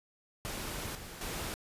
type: noise with level steps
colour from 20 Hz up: pink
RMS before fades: -39 / -46 / -38 dBFS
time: 0.45-1.54 s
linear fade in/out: 0 ms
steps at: 0.95 / 1.21 s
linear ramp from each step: 2 ms
effects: resampled to 32000 Hz